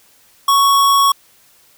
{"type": "tone", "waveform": "square", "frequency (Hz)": 1112, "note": "C#6", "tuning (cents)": 5, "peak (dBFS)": -10, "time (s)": [0.48, 1.12], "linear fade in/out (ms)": 5, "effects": ["white hiss -51 dBFS RMS until 1.77 s"]}